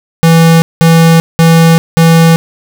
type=tone bursts; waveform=square; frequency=164.81 Hz; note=E3; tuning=in tune; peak=-3 dBFS; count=4; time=0.23-2.36 s; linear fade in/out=0 ms; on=390 ms; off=190 ms; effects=none